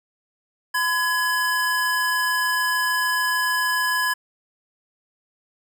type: tone pair together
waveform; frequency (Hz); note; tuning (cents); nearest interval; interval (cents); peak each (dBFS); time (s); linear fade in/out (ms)
square; 1014 / 1681.1; B5 / G#6; +45 / +21; major sixth; 876; -25 / -22; 0.74-4.14; 10
effects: none